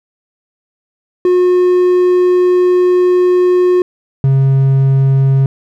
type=tone pair in turn; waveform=triangle; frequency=361.1 / 135.26 Hz; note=F#4 / C#3; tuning=-42 / -42 cents; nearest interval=octave + perfect fourth; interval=1700 cents; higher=first; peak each=-5 dBFS; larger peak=neither; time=1.25-3.82 / 4.24-5.46 s; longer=first; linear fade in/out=2 ms; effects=none